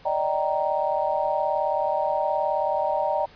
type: chord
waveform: sine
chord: Eb major seventh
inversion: third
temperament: just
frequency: 583.4 / 622.3 / 777.8 / 933.4 Hz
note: D5 / Eb5 / G5 / Bb5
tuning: -12 / 0 / -14 / +2 cents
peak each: -27 dBFS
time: 0.05-3.26 s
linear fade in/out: 10 ms
effects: pink hiss -51 dBFS RMS until 3.35 s + resampled to 11025 Hz